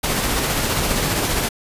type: noise with tremolo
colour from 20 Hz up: pink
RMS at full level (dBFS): -19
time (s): 0.03-1.49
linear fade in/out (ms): 10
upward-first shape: sine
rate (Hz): 15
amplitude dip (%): 30
effects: resampled to 32000 Hz